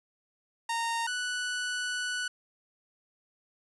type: tone pair in turn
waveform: sawtooth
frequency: 924 / 1482.1 Hz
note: A#5 / F#6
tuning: -16 / +2 cents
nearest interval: minor sixth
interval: 818 cents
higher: second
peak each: -25 / -27 dBFS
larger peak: first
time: 0.69-1.07 / 1.07-2.28 s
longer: second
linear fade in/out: 5 ms
effects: resampled to 24000 Hz